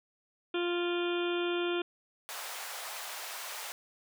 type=harmonic tone; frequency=349.2 Hz; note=F4; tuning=in tune; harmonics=1 / 2 / 3 / 4 / 5 / 7 / 8 / 9 / 10; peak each=-30 / -42 / -44 / -40 / -49 / -42 / -45 / -43 / -44 dBFS; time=0.54-1.82 s; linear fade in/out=5 ms
type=high-pass noise; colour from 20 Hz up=pink; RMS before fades=-41 dBFS; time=2.29-3.72 s; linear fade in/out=0 ms; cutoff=650 Hz; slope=24 dB/octave
effects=none